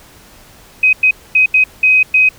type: tone bursts at uneven times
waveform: sine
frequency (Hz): 2521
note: D#7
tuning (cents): +22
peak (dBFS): -6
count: 6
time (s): 0.83-0.93 / 1.03-1.11 / 1.35-1.46 / 1.54-1.64 / 1.83-2.03 / 2.14-2.29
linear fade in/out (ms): 5
effects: pink hiss -42 dBFS RMS until 2.38 s